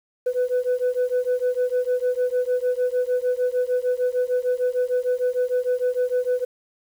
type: beating tone pair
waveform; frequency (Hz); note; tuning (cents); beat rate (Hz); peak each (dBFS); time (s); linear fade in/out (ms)
sine; 495.5 / 502.1; B4 / B4; +6 / +29; 6.6; -21; 0.26-6.45; 10
effects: tanh soft clip ceiling -16 dBFS + 8-bit